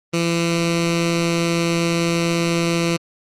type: tone with notch filter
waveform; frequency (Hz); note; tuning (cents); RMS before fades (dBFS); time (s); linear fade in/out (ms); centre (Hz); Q
10% pulse; 168.8; E3; +41; -19; 0.13-2.97; 10; 800; 0.79
effects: low-pass 8000 Hz 12 dB/octave + Opus 24 kbps